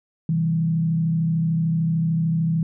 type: tone with frequency modulation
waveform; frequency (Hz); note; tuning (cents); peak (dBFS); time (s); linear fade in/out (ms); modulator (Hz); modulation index
sine; 163.1; E3; -18; -18; 0.29-2.63; 2; 33.4; 0.51
effects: none